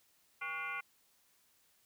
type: tone with frequency modulation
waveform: sine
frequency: 1760 Hz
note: A6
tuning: in tune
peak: -37 dBFS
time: 0.41-0.81 s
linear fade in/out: 10 ms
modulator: 319 Hz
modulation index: 2.4
effects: white hiss -71 dBFS RMS until 1.85 s